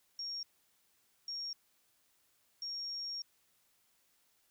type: tone bursts at uneven times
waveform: sine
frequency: 5560 Hz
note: F8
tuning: 9 cents flat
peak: -38 dBFS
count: 3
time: 0.19-0.43 / 1.28-1.53 / 2.62-3.22 s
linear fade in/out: 2 ms
effects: white hiss -73 dBFS RMS until 4.5 s